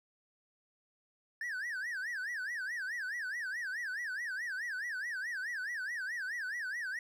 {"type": "tone with vibrato", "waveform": "triangle", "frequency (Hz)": 1704, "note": "G#6", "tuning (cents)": 44, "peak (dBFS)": -34, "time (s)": [1.41, 6.99], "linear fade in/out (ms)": 2, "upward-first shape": "sine", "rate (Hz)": 4.7, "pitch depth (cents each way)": 240, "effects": []}